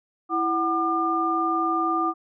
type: tone cluster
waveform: sine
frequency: 330.5 / 746 / 1202 Hz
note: E4 / F#5 / D6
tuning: +5 / +14 / +40 cents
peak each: -26 / -28 / -23 dBFS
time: 0.29-2.14 s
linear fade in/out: 50 ms
effects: none